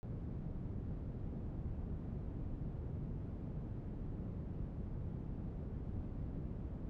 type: low-pass noise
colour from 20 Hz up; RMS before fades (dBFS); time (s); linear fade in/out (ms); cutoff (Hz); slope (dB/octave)
white; -43; 0.03-6.89; 0; 150; 12
effects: none